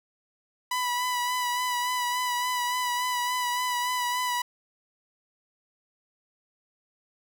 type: tone with vibrato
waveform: sawtooth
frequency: 987.8 Hz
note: B5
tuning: in tune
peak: -22 dBFS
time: 0.71-4.42 s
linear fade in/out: 5 ms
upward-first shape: sine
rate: 3.5 Hz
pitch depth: 27 cents each way
effects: none